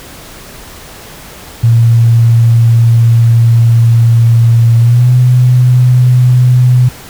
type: tone with pitch glide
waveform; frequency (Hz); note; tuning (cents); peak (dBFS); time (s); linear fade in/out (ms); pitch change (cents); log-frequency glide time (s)
sine; 116 to 125.05; A#2 to B2; -8 to +22; -3; 1.63-6.89; 10; +130; 4.79-5.11
effects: pink hiss -31 dBFS RMS until 7.09 s